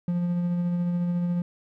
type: tone with tremolo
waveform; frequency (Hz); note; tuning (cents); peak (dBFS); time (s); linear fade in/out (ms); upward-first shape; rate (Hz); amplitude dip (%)
triangle; 175; F3; +4; -20; 0.08-1.42; 2; sine; 14; 25
effects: none